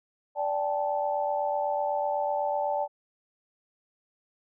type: tone cluster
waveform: sine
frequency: 584 / 784 / 872 Hz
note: D5 / G5 / A5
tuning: -10 / 0 / -16 cents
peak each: -29 / -31 / -30 dBFS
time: 0.35-2.88 s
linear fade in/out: 50 ms
effects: none